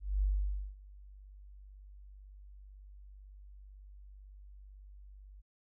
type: tone with ADSR envelope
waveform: sine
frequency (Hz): 49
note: G1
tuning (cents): 0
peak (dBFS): -26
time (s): 0-5.42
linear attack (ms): 220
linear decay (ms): 530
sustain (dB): -24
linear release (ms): 24
effects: none

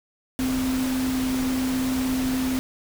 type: tone in noise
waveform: sine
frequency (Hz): 258.8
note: C4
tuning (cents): -19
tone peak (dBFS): -22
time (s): 0.39-2.59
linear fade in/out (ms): 0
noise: pink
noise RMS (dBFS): -32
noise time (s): 0.39-2.59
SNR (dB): +7
effects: none

